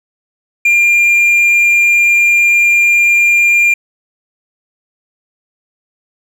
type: tone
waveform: triangle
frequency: 2397 Hz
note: D7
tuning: 35 cents sharp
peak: -5 dBFS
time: 0.65-3.74 s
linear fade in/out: 5 ms
effects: none